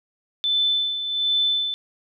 sine tone with tremolo, 3520 Hz, A7, in tune, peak -17 dBFS, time 0.44-1.74 s, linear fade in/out 0 ms, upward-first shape sine, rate 1.3 Hz, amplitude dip 60%, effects none

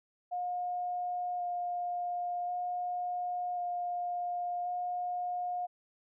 sine tone with vibrato, 712 Hz, F5, 33 cents sharp, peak -32 dBFS, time 0.31-5.67 s, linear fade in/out 20 ms, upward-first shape square, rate 0.46 Hz, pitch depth 9 cents each way, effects none

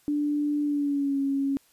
sine tone with pitch glide, 293.7 to 275.6 Hz, D4 to C#4, 0 to -10 cents, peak -23 dBFS, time 0.08-1.57 s, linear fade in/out 0 ms, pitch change -110 cents, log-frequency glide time 0.63-1.19 s, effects white hiss -62 dBFS RMS until 1.72 s + resampled to 32000 Hz

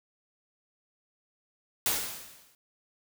white noise with exponential decay, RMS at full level -25 dBFS, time 1.86-2.55 s, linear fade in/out 1 ms, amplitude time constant 150 ms, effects none

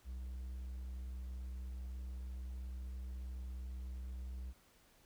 triangle tone, 63.1 Hz, B1, 38 cents sharp, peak -40 dBFS, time 0.04-4.54 s, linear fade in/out 50 ms, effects pink hiss -68 dBFS RMS until 5.05 s

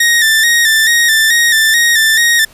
sawtooth tone with vibrato, 1823 Hz, A#6, 39 cents flat, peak -4 dBFS, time 0-2.45 s, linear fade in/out 5 ms, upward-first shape square, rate 2.3 Hz, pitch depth 48 cents each way, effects pink hiss -42 dBFS RMS until 2.53 s + resampled to 32000 Hz

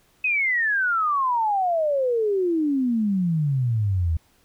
sine exponential sweep, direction down, 2562 to 77.78 Hz, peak -19 dBFS, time 0.24-4.17 s, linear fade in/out 5 ms, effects pink hiss -61 dBFS RMS until 4.44 s

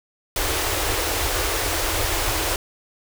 pink band-stop noise, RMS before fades -23 dBFS, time 0.36-2.56 s, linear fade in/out 2 ms, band 110 to 290 Hz, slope 96 dB/octave, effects none

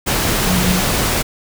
sine tone in noise, 182.4 Hz, F#3, 24 cents flat, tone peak -16 dBFS, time 0.46-0.81 s, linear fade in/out 20 ms, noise pink, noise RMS -17 dBFS, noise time 0.06-1.23 s, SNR -2 dB, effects none

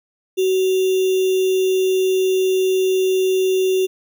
sine tone with sample-and-hold, 375.8 Hz, F#4, 27 cents sharp, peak -14 dBFS, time 0.37-3.87 s, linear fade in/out 20 ms, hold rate 3150 Hz, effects none

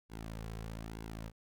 sawtooth tone with flanger, 55.1 Hz, A1, 3 cents sharp, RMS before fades -44 dBFS, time 0.09-1.32 s, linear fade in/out 50 ms, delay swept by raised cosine 1.6 to 3.4 ms, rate 1.1 Hz, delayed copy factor -0.6, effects none

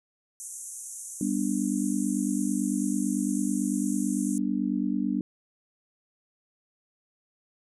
white band-pass noise, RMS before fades -40 dBFS, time 0.4-4.38 s, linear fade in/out 0 ms, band 6100 to 11000 Hz, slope 96 dB/octave
sine chord, G major, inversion none, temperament just, 196 / 245 / 294 Hz, G3 / B3 / D4, 0 / -14 / +2 cents, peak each -29 dBFS, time 1.21-5.21 s, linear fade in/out 2 ms
effects none

